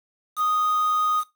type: tone with quantisation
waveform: triangle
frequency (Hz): 1241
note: D#6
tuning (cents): -5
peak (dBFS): -18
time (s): 0.36-1.24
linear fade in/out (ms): 50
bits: 6
effects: noise-tail reverb RT60 0.2 s tail -18 dB re dry